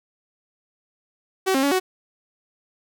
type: tone with pitch steps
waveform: sawtooth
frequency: 380.1 / 267.9 / 282.2 / 372.3 Hz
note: F#4 / C4 / C#4 / F#4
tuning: +47 / +41 / +31 / +11 cents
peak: -14 dBFS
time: 1.46-1.8 s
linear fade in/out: 20 ms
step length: 85 ms
effects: none